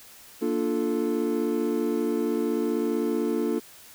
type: chord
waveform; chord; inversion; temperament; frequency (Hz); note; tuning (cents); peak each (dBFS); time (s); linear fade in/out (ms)
triangle; Bb major seventh; none; equal; 233.1 / 293.7 / 349.2 / 440; Bb3 / D4 / F4 / A4; 0 / 0 / 0 / 0; -27; 0.41-3.6; 20
effects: white hiss -49 dBFS RMS until 3.94 s